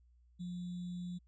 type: tone with sample-and-hold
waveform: sine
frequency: 177.7 Hz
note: F3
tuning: 30 cents sharp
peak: -39 dBFS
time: 0.39-1.19 s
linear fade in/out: 20 ms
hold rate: 3675 Hz
effects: added 60 Hz sine -63 dBFS peak until 1.27 s + resampled to 16000 Hz